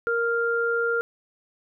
sine tone pair together, 466.2 / 1396.9 Hz, A#4 / F6, 0 / 0 cents, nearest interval octave + perfect fifth, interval 1900 cents, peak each -24 dBFS, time 0.07-1.01 s, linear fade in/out 0 ms, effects none

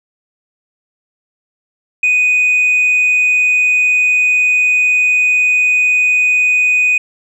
sine tone, 2489 Hz, D#7, in tune, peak -7 dBFS, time 2.03-6.98 s, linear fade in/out 5 ms, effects tanh soft clip ceiling -7 dBFS

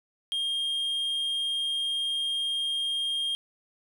triangle tone, 3221 Hz, G7, 46 cents sharp, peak -25 dBFS, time 0.32-3.35 s, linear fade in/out 0 ms, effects none

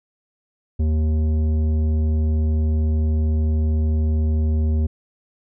triangle tone with tanh clipping, 77.78 Hz, D#2, in tune, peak -18 dBFS, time 0.79-4.87 s, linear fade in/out 10 ms, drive 15 dB, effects none

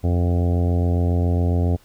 harmonic tone, 87.31 Hz, F2, in tune, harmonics 1 / 2 / 3 / 4 / 5 / 6 / 7 / 8 / 9, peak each -17 / -26 / -27 / -33 / -31 / -36 / -35 / -36 / -40 dBFS, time 0.03-1.77 s, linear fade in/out 20 ms, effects pink hiss -55 dBFS RMS until 1.84 s

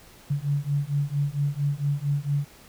sine beating tone pair, 141.1 / 145.5 Hz, C#3 / D3, +31 / -16 cents, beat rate 4.4 Hz, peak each -26 dBFS, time 0.3-2.45 s, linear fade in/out 10 ms, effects pink hiss -51 dBFS RMS until 2.68 s

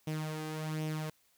sawtooth tone with flanger, 155.56 Hz, D#3, in tune, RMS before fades -37 dBFS, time 0.07-1.1 s, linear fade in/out 5 ms, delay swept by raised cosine 0.33 to 2.53 ms, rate 1.3 Hz, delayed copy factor +0.55, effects white hiss -70 dBFS RMS until 1.37 s

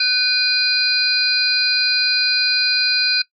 sine tone cluster, 1506 / 2451 / 4126 / 4779 Hz, F#6 / D#7 / C8 / D8, +30 / -27 / -25 / +29 cents, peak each -23 / -20 / -18 / -20 dBFS, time 0-3.22 s, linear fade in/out 5 ms, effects noise-tail reverb RT60 0.1 s tail -19 dB re dry

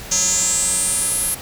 square tone with band-pass filter sweep, 185 Hz, F#3, in tune, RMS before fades -19 dBFS, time 0.11-1.35 s, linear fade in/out 10 ms, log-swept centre 6400 to 11000 Hz, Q 8.3, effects pink hiss -34 dBFS RMS until 1.41 s

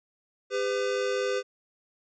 square tone pair together, 400.8 / 505 Hz, G4 / B4, +38 / +39 cents, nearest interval major third, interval 401 cents, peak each -30 / -29 dBFS, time 0.5-1.43 s, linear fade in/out 50 ms, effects resampled to 16000 Hz

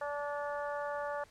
harmonic tone, 289.8 Hz, D4, 23 cents flat, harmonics 2 / 3 / 4 / 5 / 6, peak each -37 / -41 / -43 / -45 / -47 dBFS, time 0.01-1.24 s, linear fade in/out 5 ms, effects pink hiss -62 dBFS RMS until 1.3 s + low-pass 9000 Hz 12 dB/octave

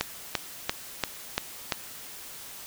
click train, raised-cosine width 0.2 ms, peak -7 dBFS, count 6, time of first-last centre 0.01-1.722 s, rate 2.92 Hz, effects white hiss -43 dBFS RMS until 2.66 s

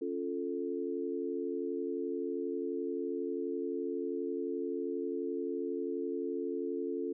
sine chord, Db augmented, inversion none, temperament equal, 277.2 / 349.2 / 440 Hz, Db4 / F4 / A4, 0 / 0 / 0 cents, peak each -38 / -37 / -37 dBFS, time 0.01-7.13 s, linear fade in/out 10 ms, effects none

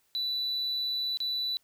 triangle tone with dropouts, 3969 Hz, B7, 8 cents sharp, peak -26 dBFS, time 0.15-1.57 s, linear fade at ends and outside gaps 0 ms, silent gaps 1.172-1.203 s, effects tanh soft clip ceiling -24 dBFS + white hiss -70 dBFS RMS until 1.63 s

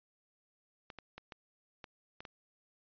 clicks, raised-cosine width 0.3 ms, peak -30 dBFS, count 7, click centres 0.902 / 0.987 / 1.18 / 1.322 / 1.842 / 2.205 / 2.252 s, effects resampled to 11025 Hz

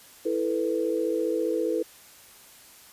sine chord, E suspended fourth, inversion none, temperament just, 329.6 / 439.5 / 494.4 Hz, E4 / A4 / B4, 0 / -2 / +2 cents, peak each -28 dBFS, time 0.25-1.83 s, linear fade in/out 10 ms, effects white hiss -51 dBFS RMS until 2.92 s + resampled to 32000 Hz

